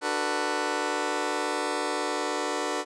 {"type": "chord", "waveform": "15% pulse", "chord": "B minor seventh", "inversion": "first", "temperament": "just", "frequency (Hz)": [296.3, 370.4, 444.5, 493.9], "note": ["D4", "F#4", "A4", "B4"], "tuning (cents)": [15, 2, 18, 0], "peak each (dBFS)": -26, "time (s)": [0.01, 2.85], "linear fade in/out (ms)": 50, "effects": ["resampled to 22050 Hz"]}